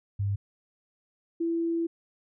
sine tone pair in turn, 100 / 333.8 Hz, G2 / E4, +35 / +22 cents, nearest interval octave + major sixth, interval 2087 cents, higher second, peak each -25 dBFS, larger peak neither, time 0.19-0.36 / 1.4-1.87 s, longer second, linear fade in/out 10 ms, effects none

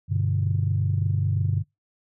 sine chord, G major, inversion none, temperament equal, 98 / 123.47 / 146.83 Hz, G2 / B2 / D3, 0 / 0 / 0 cents, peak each -22 / -27 / -26 dBFS, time 0.08-1.64 s, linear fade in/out 50 ms, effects noise-tail reverb RT60 0.2 s tail -26 dB re dry + tanh soft clip ceiling -12 dBFS

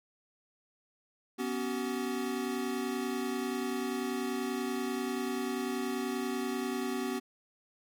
square chord, B suspended second, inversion none, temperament equal with one note detuned, 246.9 / 277.2 / 379.1 Hz, B3 / C#4 / F#4, 0 / 0 / +42 cents, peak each -36 / -39 / -37 dBFS, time 1.38-7.2 s, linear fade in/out 20 ms, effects none

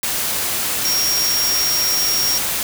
sine tone in noise, 5590 Hz, F8, 1 cent sharp, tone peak -17 dBFS, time 0.85-2.38 s, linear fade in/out 2 ms, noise white, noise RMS -21 dBFS, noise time 0.03-2.63 s, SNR +1 dB, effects none

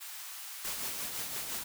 white high-pass noise, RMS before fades -44 dBFS, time 0-0.98 s, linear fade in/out 20 ms, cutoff 810 Hz, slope 24 dB/octave
white noise with tremolo, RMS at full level -36 dBFS, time 0.64-1.64 s, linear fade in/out 10 ms, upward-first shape triangle, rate 5.8 Hz, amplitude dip 45%
effects none

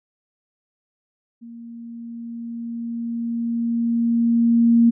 sine tone with level ramp, 233.1 Hz, A#3, in tune, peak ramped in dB -36 to -10 dBFS, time 1.41-4.91 s, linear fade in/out 20 ms, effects none

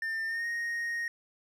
triangle tone with pitch glide, 1799 to 1865.7 Hz, A6 to A#6, +38 to +1 cents, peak -29 dBFS, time 0.02-1.08 s, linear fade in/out 2 ms, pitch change +63 cents, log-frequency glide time 0.26-0.46 s, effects none

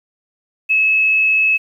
sine tone, 2588 Hz, E7, 32 cents flat, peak -11 dBFS, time 0.69-1.58 s, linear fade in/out 20 ms, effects 8-bit

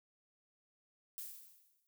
violet noise with exponential decay, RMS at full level -43 dBFS, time 1.18-1.87 s, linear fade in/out 0 ms, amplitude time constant 150 ms, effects none

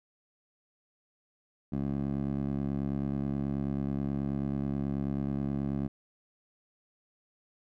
15% pulse tone with band-pass filter, 69.3 Hz, C#2, in tune, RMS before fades -32 dBFS, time 1.72-5.88 s, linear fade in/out 10 ms, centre 230 Hz, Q 1.1, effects none

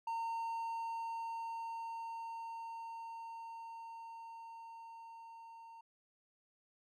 triangle tone with level ramp, 915 Hz, A#5, 32 cents flat, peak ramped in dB -34 to -50 dBFS, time 0.07-5.81 s, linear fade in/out 5 ms, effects none

